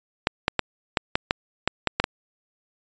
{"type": "clicks", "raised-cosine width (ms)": 0.3, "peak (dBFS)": -3, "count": 10, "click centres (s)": [0.271, 0.481, 0.593, 0.972, 1.155, 1.309, 1.676, 1.873, 2, 2.041], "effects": ["resampled to 16000 Hz"]}